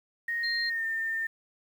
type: tone with pitch glide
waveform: sine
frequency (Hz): 1864.7 to 1806.4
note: A#6 to A6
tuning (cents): 0 to +45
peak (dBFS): -28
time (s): 0.28-1.27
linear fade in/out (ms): 5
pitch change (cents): -55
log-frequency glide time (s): 0.66-0.85
type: tone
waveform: sine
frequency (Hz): 4186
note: C8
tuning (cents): 0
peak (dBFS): -31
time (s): 0.43-0.7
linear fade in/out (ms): 10
effects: 9-bit